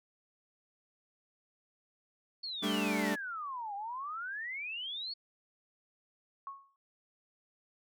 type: exponential two-way sweep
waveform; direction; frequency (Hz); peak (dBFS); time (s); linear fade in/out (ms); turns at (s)
sine; down then up; 4480 to 784 to 4480; -37; 2.43-5.14; 10; 3.75
type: chord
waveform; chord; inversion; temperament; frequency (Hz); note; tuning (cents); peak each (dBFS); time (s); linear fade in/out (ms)
sawtooth; G suspended second; none; equal; 196 / 220 / 293.7; G3 / A3 / D4; 0 / 0 / 0; -31; 2.62-3.16; 20
type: tone with exponential decay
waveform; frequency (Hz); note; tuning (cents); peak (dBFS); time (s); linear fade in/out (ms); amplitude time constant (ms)
sine; 1100; C#6; -14; -37; 6.47-6.76; 1; 63
effects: none